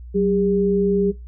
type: tone pair together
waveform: sine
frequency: 188.4 / 403.4 Hz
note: F#3 / G4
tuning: +32 / +50 cents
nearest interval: octave + minor second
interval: 1318 cents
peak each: -19 / -18 dBFS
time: 0.14-1.12 s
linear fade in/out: 20 ms
effects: noise-tail reverb RT60 0.2 s tail -19 dB re dry + added 60 Hz sine -34 dBFS peak until 1.27 s